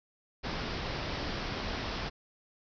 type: low-pass noise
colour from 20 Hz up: pink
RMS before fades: -36 dBFS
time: 0.43-2.1 s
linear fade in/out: 20 ms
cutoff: 5500 Hz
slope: 96 dB/octave
effects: none